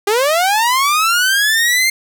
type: linear sweep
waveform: sawtooth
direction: up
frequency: 392 to 2119 Hz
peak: -8 dBFS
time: 0.07-1.9 s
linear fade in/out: 5 ms
effects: none